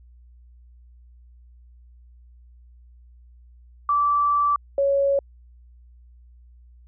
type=tone pair in turn; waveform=sine; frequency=1162 / 556 Hz; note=D6 / C#5; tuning=-19 / +5 cents; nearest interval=octave + minor second; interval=1276 cents; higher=first; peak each=-17 dBFS; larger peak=neither; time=3.89-4.56 / 4.78-5.19 s; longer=first; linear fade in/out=2 ms; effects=added 60 Hz sine -47 dBFS peak until 6.87 s